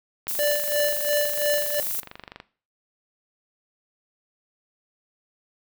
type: click train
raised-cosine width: 0.3 ms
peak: -22 dBFS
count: 53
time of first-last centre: 0.27-2.401 s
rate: 24.4 Hz
type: noise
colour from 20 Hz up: violet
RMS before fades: -28 dBFS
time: 0.28-2 s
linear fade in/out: 0 ms
type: tone with tremolo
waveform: square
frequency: 587.3 Hz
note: D5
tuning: in tune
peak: -20 dBFS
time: 0.39-1.8 s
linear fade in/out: 0 ms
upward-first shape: sine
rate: 2.9 Hz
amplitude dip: 75%
effects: noise-tail reverb RT60 0.4 s tail -17 dB re dry